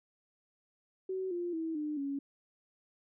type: tone with pitch steps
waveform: sine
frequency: 376.7 / 349.4 / 324.2 / 300.7 / 279 Hz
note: F#4 / F4 / E4 / D4 / C#4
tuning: +31 / +1 / -29 / +41 / +11 cents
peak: -33 dBFS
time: 1.09-2.19 s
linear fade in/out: 5 ms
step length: 220 ms
effects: none